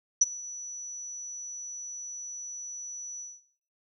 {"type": "tone with ADSR envelope", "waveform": "sine", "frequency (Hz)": 5920, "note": "F#8", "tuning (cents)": 0, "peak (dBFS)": -14, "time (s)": [0.21, 3.41], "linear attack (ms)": 8, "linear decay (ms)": 28, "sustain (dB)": -23, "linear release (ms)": 210, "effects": ["noise-tail reverb RT60 0.6 s tail -17 dB re dry"]}